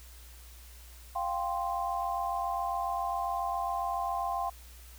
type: chord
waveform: sine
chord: F suspended second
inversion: none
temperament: just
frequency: 698.5 / 785.8 / 1047.7 Hz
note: F5 / G5 / C6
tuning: 0 / +4 / +2 cents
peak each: -34 dBFS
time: 1.15-4.5 s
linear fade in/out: 10 ms
effects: added 60 Hz sine -49 dBFS peak until 4.98 s + white hiss -55 dBFS RMS until 4.98 s